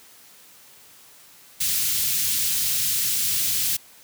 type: band-stop noise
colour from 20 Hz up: white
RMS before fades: -23 dBFS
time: 1.6-3.77 s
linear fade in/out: 10 ms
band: 140 to 3000 Hz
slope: 12 dB/octave
effects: white hiss -50 dBFS RMS until 4.03 s + high-pass 80 Hz 12 dB/octave